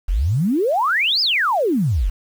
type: exponential two-way sweep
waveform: sine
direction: up then down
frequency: 37.99 to 5274 to 37.99 Hz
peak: -15 dBFS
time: 0.08-2.1 s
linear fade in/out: 10 ms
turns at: 1.21 s
effects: 7-bit